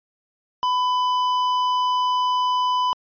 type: tone with hard clipping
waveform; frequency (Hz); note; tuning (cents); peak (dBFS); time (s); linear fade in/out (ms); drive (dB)
sine; 1000; B5; +21; -20; 0.63-2.93; 0; 9
effects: resampled to 11025 Hz